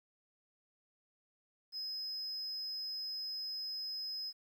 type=tone; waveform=sine; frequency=5080 Hz; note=D#8; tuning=35 cents sharp; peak=-36 dBFS; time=1.72-4.33 s; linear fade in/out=50 ms; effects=tanh soft clip ceiling -37 dBFS + 11-bit

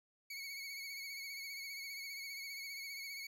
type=tone with vibrato; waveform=25% pulse; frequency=2217 Hz; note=C#7; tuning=in tune; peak=-40 dBFS; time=0.3-3.27 s; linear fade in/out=5 ms; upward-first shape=sine; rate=15 Hz; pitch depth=43 cents each way; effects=none

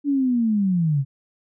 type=linear sweep; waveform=sine; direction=down; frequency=291.6 to 130.81 Hz; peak=-17 dBFS; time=0.04-1.05 s; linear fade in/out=50 ms; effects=none

